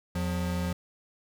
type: tone pair together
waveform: square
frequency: 84.2 / 178.41 Hz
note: E2 / F3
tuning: +37 / +37 cents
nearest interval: octave + minor second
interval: 1300 cents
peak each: -32 / -31 dBFS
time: 0.15-0.73 s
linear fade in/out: 5 ms
effects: none